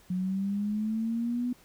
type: linear sweep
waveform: sine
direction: up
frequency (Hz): 180.3 to 248.5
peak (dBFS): -27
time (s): 0.1-1.53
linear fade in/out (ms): 5
effects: pink hiss -59 dBFS RMS until 1.64 s